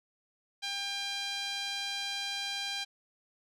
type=tone with band-pass filter; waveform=sawtooth; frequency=799 Hz; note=G5; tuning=33 cents sharp; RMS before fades=-36 dBFS; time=0.62-2.85 s; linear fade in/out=20 ms; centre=3800 Hz; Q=2; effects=none